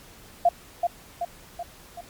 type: tone with echo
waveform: sine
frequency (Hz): 695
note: F5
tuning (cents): -9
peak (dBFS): -14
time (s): 0.45-0.49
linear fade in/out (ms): 5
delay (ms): 380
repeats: 4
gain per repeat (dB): -5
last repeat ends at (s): 2.01
effects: pink hiss -49 dBFS RMS until 2.09 s + MP3 96 kbps